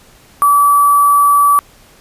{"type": "tone with sample-and-hold", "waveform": "sine", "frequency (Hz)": 1151, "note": "D6", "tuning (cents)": -35, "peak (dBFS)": -6, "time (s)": [0.42, 1.59], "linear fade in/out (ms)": 0, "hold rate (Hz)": 11025, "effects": ["pink hiss -45 dBFS RMS until 2 s", "resampled to 32000 Hz"]}